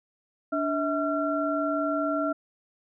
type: tone cluster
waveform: sine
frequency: 291.1 / 646 / 1366 Hz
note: D4 / E5 / F6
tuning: -15 / -35 / -39 cents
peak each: -28 / -28 / -30 dBFS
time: 0.52-2.33 s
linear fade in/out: 10 ms
effects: none